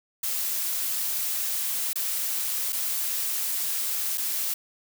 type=noise with dropouts; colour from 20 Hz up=blue; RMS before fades=-28 dBFS; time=0.23-4.54 s; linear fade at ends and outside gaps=5 ms; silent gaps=1.932-1.956 / 2.724-2.728 / 4.175-4.179 s; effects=none